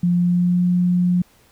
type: tone with pitch glide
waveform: sine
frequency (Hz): 175.5 to 178.26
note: F3 to F3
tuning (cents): +9 to +36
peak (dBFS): -14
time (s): 0.03-1.22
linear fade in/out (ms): 5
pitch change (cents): +27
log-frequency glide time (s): 0.14-0.64
effects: pink hiss -55 dBFS RMS until 1.51 s